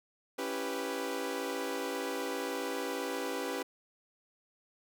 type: chord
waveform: sawtooth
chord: C# half-diminished seventh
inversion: none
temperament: equal with one note detuned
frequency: 277.2 / 332.1 / 392 / 493.9 Hz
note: C#4 / E4 / G4 / B4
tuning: 0 / +13 / 0 / 0 cents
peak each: -36 / -39 / -35 / -34 dBFS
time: 0.38-3.63 s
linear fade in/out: 10 ms
effects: none